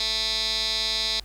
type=tone with band-pass filter; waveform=15% pulse; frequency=220 Hz; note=A3; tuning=in tune; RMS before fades=-26 dBFS; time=0-1.2 s; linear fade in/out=2 ms; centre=4300 Hz; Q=9.9; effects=added 50 Hz sine -41 dBFS peak until 1.24 s + pink hiss -54 dBFS RMS until 1.24 s